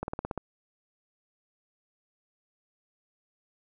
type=slowing click train; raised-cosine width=1 ms; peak=-18 dBFS; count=7; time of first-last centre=0.03-0.377 s; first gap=51 ms; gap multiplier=1.05; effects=none